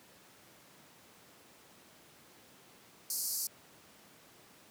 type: band-pass noise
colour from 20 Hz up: white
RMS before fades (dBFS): -36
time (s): 3.1-3.47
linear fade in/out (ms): 2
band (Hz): 4400 to 15000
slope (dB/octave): 96
effects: pink hiss -59 dBFS RMS until 4.7 s + high-pass 150 Hz 12 dB/octave